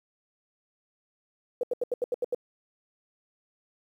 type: tone bursts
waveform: sine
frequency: 490.4 Hz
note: B4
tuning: 12 cents flat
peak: -24 dBFS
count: 8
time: 1.61-2.347 s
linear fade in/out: 2 ms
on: 23 ms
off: 79 ms
effects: 10-bit